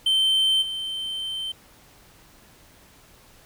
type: tone with level steps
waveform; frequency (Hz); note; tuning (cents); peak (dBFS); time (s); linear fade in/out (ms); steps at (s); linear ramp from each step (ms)
triangle; 3104; G7; -18; -16 / -26; 0.06-1.52; 5; 0.61; 20
effects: pink hiss -53 dBFS RMS until 3.45 s